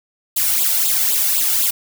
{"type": "noise with flanger", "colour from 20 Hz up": "blue", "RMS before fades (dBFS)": -17, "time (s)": [0.36, 1.71], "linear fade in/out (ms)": 10, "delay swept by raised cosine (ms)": [0.25, 1.45], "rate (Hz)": 3.9, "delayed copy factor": 0.85, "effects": []}